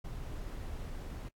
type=noise; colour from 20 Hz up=brown; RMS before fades=-41 dBFS; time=0.04-1.29 s; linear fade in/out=10 ms; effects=noise-tail reverb RT60 0.1 s tail -26 dB re dry + AAC 64 kbps